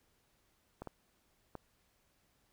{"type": "clicks", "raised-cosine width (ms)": 1, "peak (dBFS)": -29, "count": 3, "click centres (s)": [0.82, 0.873, 1.553], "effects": ["pink hiss -74 dBFS RMS until 2.52 s"]}